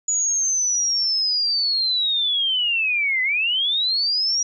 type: linear two-way sweep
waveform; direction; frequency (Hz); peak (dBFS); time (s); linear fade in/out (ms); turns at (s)
sine; down then up; 6890 to 2000 to 5770; -18; 0.08-4.43; 5; 3.22
effects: none